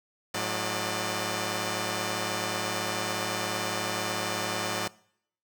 5% pulse tone cluster, 107.7 / 182.5 / 597 Hz, A2 / F#3 / D5, -37 / -24 / +28 cents, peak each -22 dBFS, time 0.34-4.88 s, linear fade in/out 5 ms, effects noise-tail reverb RT60 0.7 s tail -23 dB re dry

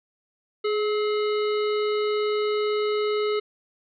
harmonic tone with a mistuned harmonic, 421.1 Hz, G#4, 24 cents sharp, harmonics 1 / 3 / 5 / 7 / 9 / 10, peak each -22 / -32 / -36 / -39 / -41 / -42 dBFS, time 0.64-3.4 s, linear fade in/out 10 ms, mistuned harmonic 3, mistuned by +35 cents, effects none

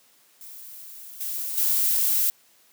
violet noise with level steps, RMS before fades -42 / -30 / -22 dBFS, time 0.41-2.3 s, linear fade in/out 0 ms, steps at 1.2 / 1.57 s, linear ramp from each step 10 ms, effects white hiss -59 dBFS RMS until 2.72 s + high-pass 150 Hz 12 dB/octave

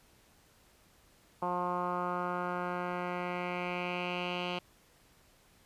10% pulse tone with low-pass filter sweep, 178.1 Hz, F3, 34 cents sharp, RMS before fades -35 dBFS, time 1.42-4.59 s, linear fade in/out 5 ms, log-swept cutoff 1000 to 3200 Hz, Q 3.5, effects pink hiss -64 dBFS RMS until 5.65 s + resampled to 32000 Hz

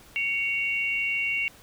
sine tone pair together, 2230 / 2756 Hz, C#7 / F7, +10 / -24 cents, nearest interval major third, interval 366 cents, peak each -27 dBFS, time 0.16-1.48 s, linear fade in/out 0 ms, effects pink hiss -52 dBFS RMS until 1.62 s

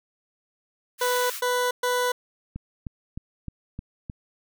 white high-pass noise, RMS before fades -34 dBFS, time 0.98-1.42 s, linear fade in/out 50 ms, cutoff 1100 Hz, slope 48 dB/octave
20% pulse tone bursts, 494.9 Hz, B4, 4 cents sharp, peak -17 dBFS, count 3, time 1.01-2.12 s, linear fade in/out 5 ms, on 290 ms, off 120 ms
click train, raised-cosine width 5 ms, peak -21 dBFS, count 6, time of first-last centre 2.56-4.098 s, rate 3.25 Hz
effects none

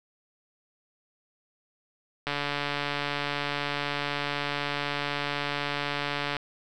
click train, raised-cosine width 0.3 ms, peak -13 dBFS, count 591, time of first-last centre 2.27-6.367 s, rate 144 Hz, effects none

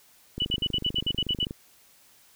click train, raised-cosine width 3 ms, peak -21 dBFS, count 29, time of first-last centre 0.38-1.509 s, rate 24.8 Hz
sine tone bursts, 2960 Hz, F#7, in tune, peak -23 dBFS, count 10, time 0.4-1.449 s, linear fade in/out 5 ms, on 50 ms, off 61 ms
effects white hiss -58 dBFS RMS until 2.35 s

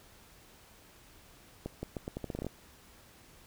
accelerating click train, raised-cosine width 2 ms, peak -23 dBFS, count 12, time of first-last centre 1.66-2.467 s, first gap 170 ms, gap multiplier 0.81, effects pink hiss -58 dBFS RMS until 3.46 s

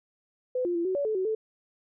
sine tone with pitch steps, 505 / 350.6 / 339.9 / 374.4 / 569 / 434.3 / 375 / 438 Hz, B4 / F4 / F4 / F#4 / C#5 / A4 / F#4 / A4, +39 / +7 / -47 / +20 / +45 / -23 / +23 / -8 cents, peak -25 dBFS, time 0.55-1.35 s, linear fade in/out 5 ms, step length 100 ms, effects none

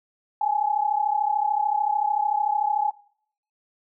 sine tone pair together, 819.5 / 853 Hz, G#5 / G#5, -23 / +46 cents, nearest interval minor second, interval 69 cents, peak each -23 dBFS, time 0.41-2.91 s, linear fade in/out 5 ms, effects noise-tail reverb RT60 0.7 s tail -25 dB re dry

